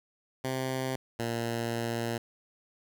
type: tone pair in turn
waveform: 10% pulse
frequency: 130.81 / 116.54 Hz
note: C3 / A#2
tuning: 0 / 0 cents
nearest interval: major second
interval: 200 cents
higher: first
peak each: -22 dBFS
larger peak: neither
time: 0.44-0.96 / 1.19-2.18 s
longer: second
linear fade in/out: 5 ms
effects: none